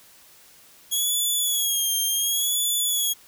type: tone with vibrato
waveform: 10% pulse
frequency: 3322 Hz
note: G#7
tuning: in tune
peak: -14 dBFS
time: 0.91-3.14 s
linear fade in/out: 20 ms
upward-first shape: sine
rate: 0.69 Hz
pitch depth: 72 cents each way
effects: white hiss -52 dBFS RMS until 3.27 s